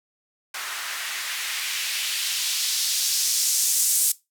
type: noise with band-pass filter sweep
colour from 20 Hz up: blue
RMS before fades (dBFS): -25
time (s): 0.54-4.12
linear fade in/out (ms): 5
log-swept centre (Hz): 1300 to 8400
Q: 1.3
effects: noise-tail reverb RT60 0.2 s tail -18 dB re dry